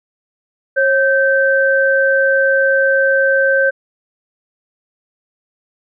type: tone pair together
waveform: sine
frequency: 542.4 / 1553 Hz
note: C#5 / G6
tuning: -38 / -17 cents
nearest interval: octave + tritone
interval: 1821 cents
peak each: -13 dBFS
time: 0.76-3.71 s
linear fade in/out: 20 ms
effects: none